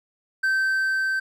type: tone with level ramp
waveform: triangle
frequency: 1551 Hz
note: G6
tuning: 19 cents flat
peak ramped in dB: -17 to -20 dBFS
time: 0.43-1.2 s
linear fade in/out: 10 ms
effects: none